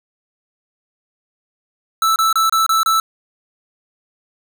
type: tone bursts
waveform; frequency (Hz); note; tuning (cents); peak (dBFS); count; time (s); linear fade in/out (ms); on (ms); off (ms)
square; 1318.5; E6; 0; -13; 6; 2.02-3; 2; 140; 28
effects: none